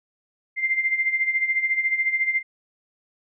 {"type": "tone with tremolo", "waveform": "sine", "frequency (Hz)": 2093, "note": "C7", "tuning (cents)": 0, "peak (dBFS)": -17, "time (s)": [0.56, 2.43], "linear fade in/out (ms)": 50, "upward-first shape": "sine", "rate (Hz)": 14, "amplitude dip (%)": 70, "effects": []}